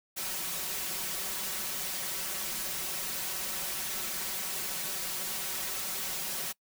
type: noise with comb filter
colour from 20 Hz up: white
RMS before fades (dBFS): -35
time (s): 0.16-6.53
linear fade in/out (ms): 20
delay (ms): 5.3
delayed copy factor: +0.85
effects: noise-tail reverb RT60 0.1 s tail -24 dB re dry